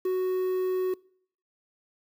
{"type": "tone with quantisation", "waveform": "triangle", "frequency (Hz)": 370.5, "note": "F#4", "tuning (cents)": 2, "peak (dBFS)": -22, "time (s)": [0.05, 0.94], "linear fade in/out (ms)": 5, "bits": 8, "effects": ["noise-tail reverb RT60 0.6 s tail -24 dB re dry"]}